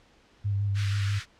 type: tone with vibrato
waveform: sine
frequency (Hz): 100.6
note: G2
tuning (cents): +45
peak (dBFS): -24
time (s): 0.44-1.2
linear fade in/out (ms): 20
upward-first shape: square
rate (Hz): 6.2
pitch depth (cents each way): 21
type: high-pass noise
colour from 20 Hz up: pink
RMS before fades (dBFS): -37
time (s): 0.74-1.26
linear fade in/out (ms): 50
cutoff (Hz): 1300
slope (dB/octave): 48
effects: pink hiss -60 dBFS RMS until 1.39 s + low-pass 5000 Hz 12 dB/octave

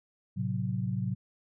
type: chord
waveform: sine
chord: F# diminished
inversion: first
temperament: equal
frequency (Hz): 110 / 130.81 / 185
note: A2 / C3 / F#3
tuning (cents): 0 / 0 / 0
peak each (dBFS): -33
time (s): 0.36-1.15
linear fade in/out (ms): 20
effects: none

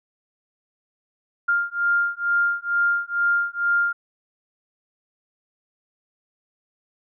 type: beating tone pair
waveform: sine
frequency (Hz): 1400 / 1402.2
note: F6 / F6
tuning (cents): +4 / +7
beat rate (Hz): 2.2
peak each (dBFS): -22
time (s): 1.48-3.93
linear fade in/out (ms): 10
effects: none

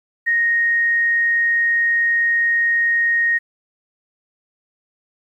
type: tone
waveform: sine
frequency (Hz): 1864.7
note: A#6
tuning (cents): 0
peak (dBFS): -14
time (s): 0.26-3.39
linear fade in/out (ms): 20
effects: 9-bit

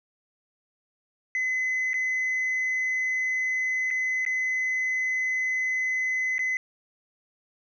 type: tone with dropouts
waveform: sine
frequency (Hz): 2030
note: B6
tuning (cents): +47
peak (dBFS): -22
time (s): 1.35-6.57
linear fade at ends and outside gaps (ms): 1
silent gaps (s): 1.933-1.941 / 3.905-3.91 / 4.251-4.263 / 6.382-6.392
effects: tanh soft clip ceiling -22 dBFS

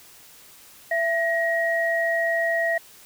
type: tone pair together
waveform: sine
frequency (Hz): 668.6 / 1893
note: E5 / A#6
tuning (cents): +24 / +26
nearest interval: octave + tritone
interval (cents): 1802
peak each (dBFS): -23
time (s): 0.91-2.78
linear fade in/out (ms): 5
effects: white hiss -49 dBFS RMS until 3.05 s

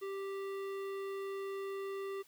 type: tone with hard clipping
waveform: sine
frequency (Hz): 392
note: G4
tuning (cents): 0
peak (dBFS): -40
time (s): 0.01-2.23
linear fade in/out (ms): 20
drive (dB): 14
effects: white hiss -65 dBFS RMS until 2.27 s

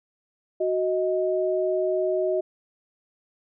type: tone pair together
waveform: sine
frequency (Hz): 371 / 627.5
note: F#4 / D#5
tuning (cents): +5 / +15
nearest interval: major sixth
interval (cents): 910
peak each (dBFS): -24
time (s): 0.6-2.41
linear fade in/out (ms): 10
effects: none

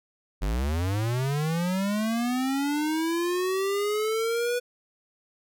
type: linear sweep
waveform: square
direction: up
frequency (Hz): 44.63 to 491.8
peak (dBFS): -25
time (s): 0.41-4.6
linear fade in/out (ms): 20
effects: none

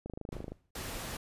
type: click train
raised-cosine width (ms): 2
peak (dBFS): -27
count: 13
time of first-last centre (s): 0.06-0.52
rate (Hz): 26.1
type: noise with exponential decay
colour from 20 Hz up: brown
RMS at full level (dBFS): -38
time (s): 0.32-0.71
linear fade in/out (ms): 5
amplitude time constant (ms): 83
type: noise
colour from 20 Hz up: pink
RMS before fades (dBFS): -40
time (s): 0.75-1.17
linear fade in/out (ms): 5
effects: resampled to 32000 Hz

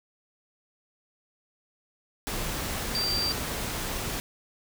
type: tone in noise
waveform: sine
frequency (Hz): 4699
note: D8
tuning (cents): 0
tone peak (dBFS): -26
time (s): 2.95-3.32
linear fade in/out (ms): 0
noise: pink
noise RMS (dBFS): -32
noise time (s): 2.27-4.2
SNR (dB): +3
effects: none

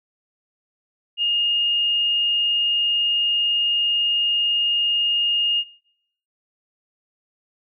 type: tone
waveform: sine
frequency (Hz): 2841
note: F7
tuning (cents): +29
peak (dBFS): -18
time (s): 1.17-5.64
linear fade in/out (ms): 50
effects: noise-tail reverb RT60 0.7 s tail -21 dB re dry

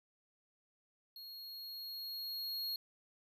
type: tone with level ramp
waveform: square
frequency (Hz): 4294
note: C8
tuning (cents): +44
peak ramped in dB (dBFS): -49 to -37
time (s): 1.16-2.76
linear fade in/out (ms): 2
effects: none

